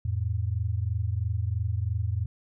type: tone pair together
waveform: sine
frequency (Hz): 86.38 / 109.4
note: F2 / A2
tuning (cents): -18 / -9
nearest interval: major third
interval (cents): 409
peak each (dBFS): -28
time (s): 0.05-2.26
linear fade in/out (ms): 5
effects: none